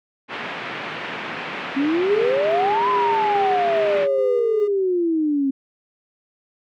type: band-pass noise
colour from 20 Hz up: white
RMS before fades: -30 dBFS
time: 0.28-4.08 s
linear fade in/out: 50 ms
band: 140 to 2600 Hz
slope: 24 dB/octave
type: exponential two-way sweep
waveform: sine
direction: up then down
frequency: 266.8 to 1029 to 266.8 Hz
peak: -17 dBFS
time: 1.76-5.51 s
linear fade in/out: 10 ms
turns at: 2.89 s
type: tone with tremolo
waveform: triangle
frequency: 404.9 Hz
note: G#4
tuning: 44 cents flat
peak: -20 dBFS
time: 2.1-4.68 s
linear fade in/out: 10 ms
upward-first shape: square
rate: 2.4 Hz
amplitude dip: 30%
effects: none